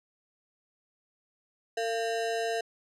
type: ring-modulated tone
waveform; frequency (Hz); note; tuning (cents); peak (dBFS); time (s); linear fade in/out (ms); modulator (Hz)
square; 570; C#5; +48; -26; 1.77-2.61; 5; 117
effects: low-pass 8000 Hz 12 dB/octave